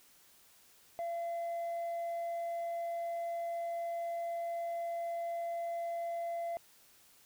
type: tone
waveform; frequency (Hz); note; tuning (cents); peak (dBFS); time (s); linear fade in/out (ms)
sine; 681; F5; -44; -32; 0.99-6.57; 0
effects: tanh soft clip ceiling -34 dBFS + white hiss -63 dBFS RMS until 7.25 s